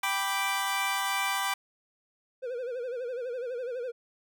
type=chord; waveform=20% pulse; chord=G major; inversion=none; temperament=equal; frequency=784 / 987.8 / 1174.7 Hz; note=G5 / B5 / D6; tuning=0 / 0 / 0 cents; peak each=-27 dBFS; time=0.03-1.54 s; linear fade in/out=5 ms
type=tone with vibrato; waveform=triangle; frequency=493.9 Hz; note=B4; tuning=in tune; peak=-30 dBFS; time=2.42-3.92 s; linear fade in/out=20 ms; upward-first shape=sine; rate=12 Hz; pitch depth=100 cents each way
effects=none